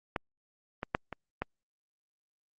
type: clicks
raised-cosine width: 0.5 ms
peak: -15 / -19 / -11 / -23 / -16 dBFS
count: 5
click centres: 0.162 / 0.831 / 0.949 / 1.127 / 1.42 s
effects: Opus 48 kbps